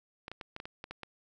clicks, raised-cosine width 0.3 ms, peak -25 dBFS, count 9, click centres 0.281 / 0.316 / 0.412 / 0.564 / 0.601 / 0.655 / 0.841 / 0.91 / 1.033 s, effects none

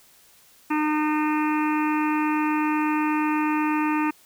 harmonic tone with a mistuned harmonic, 304.7 Hz, D#4, 36 cents flat, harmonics 1 / 3 / 4 / 5 / 6 / 7 / 8 / 9, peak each -22 / -27 / -31 / -37 / -35 / -40 / -35 / -38 dBFS, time 0.7-4.11 s, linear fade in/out 10 ms, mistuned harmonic 9, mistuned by -39 cents, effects white hiss -55 dBFS RMS until 4.25 s

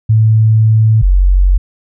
sine tone pair in turn, 110 / 46.25 Hz, A2 / F#1, 0 / 0 cents, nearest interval octave + minor third, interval 1500 cents, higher first, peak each -5 dBFS, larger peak neither, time 0.09-1.02 / 1.02-1.58 s, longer first, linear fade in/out 10 ms, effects none

